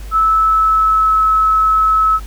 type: tone with pitch glide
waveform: sine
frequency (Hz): 1307 to 1295.7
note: E6 to E6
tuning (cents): -15 to -30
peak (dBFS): -9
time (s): 0.11-2.2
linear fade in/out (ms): 50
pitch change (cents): -15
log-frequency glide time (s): 0.39-1.2
effects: added 50 Hz sine -26 dBFS peak until 2.26 s + pink hiss -40 dBFS RMS until 2.26 s